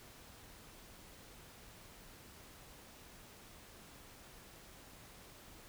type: silence
effects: pink hiss -57 dBFS RMS until 5.68 s